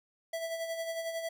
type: tone with tremolo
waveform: square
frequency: 659.3 Hz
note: E5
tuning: in tune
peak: -33 dBFS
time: 0.33-1.29 s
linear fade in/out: 5 ms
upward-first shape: sine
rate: 11 Hz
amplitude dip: 50%
effects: 12-bit